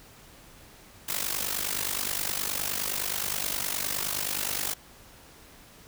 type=noise with amplitude modulation; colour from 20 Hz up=white; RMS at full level=-27 dBFS; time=1.08-4.74 s; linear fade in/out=10 ms; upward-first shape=sine; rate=49.6 Hz; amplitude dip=80%; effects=pink hiss -52 dBFS RMS until 5.87 s